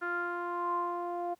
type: tone with low-pass filter sweep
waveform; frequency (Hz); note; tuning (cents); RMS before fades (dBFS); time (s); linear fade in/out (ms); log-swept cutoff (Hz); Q
sawtooth; 349.2; F4; 0; -34; 0.01-1.35; 20; 1500 to 780; 9
effects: pink hiss -69 dBFS RMS until 1.39 s + high-pass 100 Hz 12 dB/octave